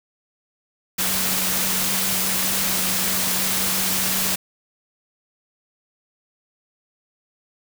sine tone in noise, 188.3 Hz, F#3, 31 cents sharp, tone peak -32 dBFS, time 0.98-4.36 s, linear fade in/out 10 ms, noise white, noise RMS -22 dBFS, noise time 0.98-4.36 s, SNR -13 dB, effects none

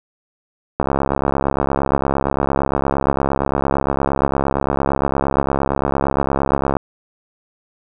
click train, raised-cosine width 1 ms, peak -3 dBFS, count 411, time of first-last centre 0.8-6.768 s, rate 68.7 Hz, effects none

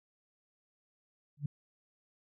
sine tone with exponential growth, 144.8 Hz, D3, 24 cents flat, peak -27 dBFS, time 1.37-1.46 s, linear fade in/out 5 ms, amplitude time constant 18 ms, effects none

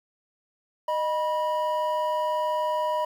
triangle tone pair together, 616.3 / 975 Hz, D#5 / B5, -17 / -23 cents, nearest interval minor sixth, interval 794 cents, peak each -25 / -24 dBFS, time 0.88-3.05 s, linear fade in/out 5 ms, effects 9-bit

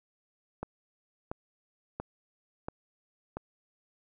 click train, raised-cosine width 1 ms, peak -21 dBFS, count 5, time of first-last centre 0.63-3.37 s, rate 1.46 Hz, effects none

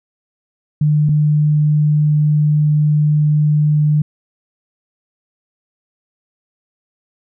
sine tone pair in turn, 150.3 / 150.3 Hz, D3 / D3, +40 / +40 cents, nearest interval unison, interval 0 cents, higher neither, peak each -10 dBFS, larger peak neither, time 0.81-1.09 / 1.09-4.02 s, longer second, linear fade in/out 5 ms, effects none

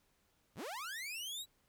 sawtooth linear sweep, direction up, 35 to 3957 Hz, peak -38 dBFS, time 0.55-1.46 s, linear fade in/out 50 ms, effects pink hiss -75 dBFS RMS until 1.68 s

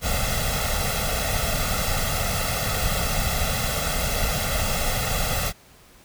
pink noise with comb filter, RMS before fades -24 dBFS, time 0.01-5.53 s, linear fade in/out 50 ms, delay 1.5 ms, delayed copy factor +0.9, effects pink hiss -52 dBFS RMS until 6.04 s

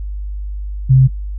sine tone, 131.3 Hz, C3, 6 cents sharp, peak -5 dBFS, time 0.89-1.08 s, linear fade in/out 20 ms, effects noise-tail reverb RT60 0.1 s tail -19 dB re dry + added 50 Hz sine -21 dBFS peak until 1.38 s

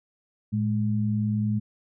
sine tone pair together, 111.24 / 210 Hz, A2 / G#3, +19 / +19 cents, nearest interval major seventh, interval 1100 cents, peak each -25 dBFS, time 0.52-1.6 s, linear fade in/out 20 ms, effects none

